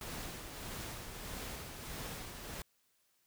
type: noise with tremolo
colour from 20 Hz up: pink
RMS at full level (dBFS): -43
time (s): 0.01-2.62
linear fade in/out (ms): 2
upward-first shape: sine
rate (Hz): 1.6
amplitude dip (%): 40
effects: white hiss -75 dBFS RMS until 3.26 s